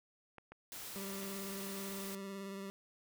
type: clicks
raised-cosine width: 0.5 ms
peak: -36 dBFS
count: 3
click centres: 0.383 / 0.52 / 1.231 s
type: noise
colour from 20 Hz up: white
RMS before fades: -47 dBFS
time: 0.72-2.15 s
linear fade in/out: 0 ms
type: tone with vibrato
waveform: 25% pulse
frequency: 196 Hz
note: G3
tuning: in tune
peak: -39 dBFS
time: 0.96-2.7 s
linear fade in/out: 0 ms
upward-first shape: triangle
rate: 18 Hz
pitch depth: 29 cents each way
effects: none